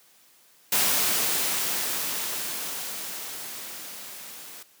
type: noise with level ramp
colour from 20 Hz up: white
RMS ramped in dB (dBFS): -22 to -43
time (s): 0.72-4.63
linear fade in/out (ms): 5
effects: white hiss -58 dBFS RMS until 4.8 s + high-pass 150 Hz 12 dB/octave